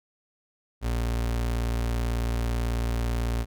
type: tone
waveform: 35% pulse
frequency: 58.2 Hz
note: A#1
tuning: 2 cents flat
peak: -23 dBFS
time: 0.81-3.46 s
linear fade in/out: 50 ms
effects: none